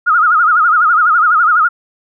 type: tone with vibrato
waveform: sine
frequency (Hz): 1334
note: E6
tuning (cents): +20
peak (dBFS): -7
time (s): 0.06-1.69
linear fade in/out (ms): 20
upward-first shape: sine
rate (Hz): 12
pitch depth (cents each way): 140
effects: none